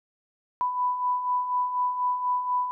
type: beating tone pair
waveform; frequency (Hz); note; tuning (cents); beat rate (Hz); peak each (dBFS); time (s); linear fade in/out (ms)
sine; 990 / 994.1; B5 / B5; +4 / +11; 4.1; -32 / -24; 0.61-2.71; 0
effects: none